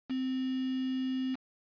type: tone with quantisation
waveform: sine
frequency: 260 Hz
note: C4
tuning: 11 cents flat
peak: -30 dBFS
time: 0.09-1.36 s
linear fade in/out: 20 ms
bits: 7
effects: resampled to 11025 Hz